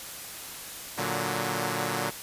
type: chord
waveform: 5% pulse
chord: Bb augmented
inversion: none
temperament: equal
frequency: 116.54 / 146.83 / 185 Hz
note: Bb2 / D3 / F#3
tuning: 0 / 0 / 0 cents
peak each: -21 dBFS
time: 0.97-2.11 s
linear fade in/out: 20 ms
effects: white hiss -40 dBFS RMS until 2.22 s + resampled to 32000 Hz